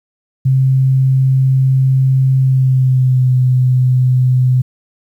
sine tone with pitch glide, 132.3 to 127.42 Hz, C3 to C3, +20 to -45 cents, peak -8 dBFS, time 0.45-4.62 s, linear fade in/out 10 ms, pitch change -65 cents, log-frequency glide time 2.37-3.33 s, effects 8-bit

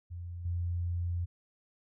sine tone with level steps, 87 Hz, F2, 6 cents flat, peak -38 / -30 dBFS, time 0.1-1.26 s, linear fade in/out 20 ms, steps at 0.45 s, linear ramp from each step 5 ms, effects none

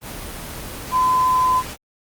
sine tone in noise, 1018 Hz, C6, 48 cents flat, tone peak -14 dBFS, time 0.91-1.63 s, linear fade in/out 50 ms, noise pink, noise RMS -32 dBFS, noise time 0.01-1.77 s, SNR +15 dB, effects Opus 24 kbps

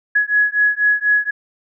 sine beating tone pair, 1679 / 1683.1 Hz, G#6 / G#6, +18 / +23 cents, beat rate 4.1 Hz, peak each -16 / -16 dBFS, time 0.15-1.31 s, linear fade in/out 10 ms, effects none

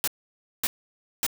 white noise bursts, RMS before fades -25 dBFS, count 3, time 0.04-1.265 s, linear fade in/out 0 ms, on 35 ms, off 560 ms, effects none

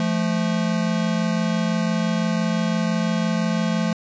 square tone pair together, 172.6 / 218.5 Hz, F3 / A3, -20 / -12 cents, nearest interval major third, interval 408 cents, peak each -23 dBFS, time 0-3.93 s, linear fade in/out 2 ms, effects resampled to 16000 Hz

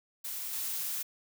blue noise with level steps, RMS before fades -38 / -35 dBFS, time 0.24-1.03 s, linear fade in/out 10 ms, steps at 0.53 s, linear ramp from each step 2 ms, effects none

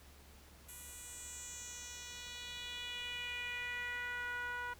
10% pulse tone with band-pass filter sweep, 487.7 Hz, B4, 22 cents flat, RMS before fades -44 dBFS, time 0.68-4.74 s, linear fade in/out 10 ms, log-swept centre 11000 to 1200 Hz, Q 2.8, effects added 70 Hz sine -59 dBFS peak until 4.79 s + pink hiss -61 dBFS RMS until 4.79 s

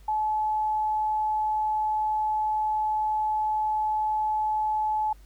sine tone, 859 Hz, A5, 42 cents flat, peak -23 dBFS, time 0.08-5.13 s, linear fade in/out 5 ms, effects added 50 Hz sine -48 dBFS peak until 5.25 s + pink hiss -61 dBFS RMS until 5.25 s

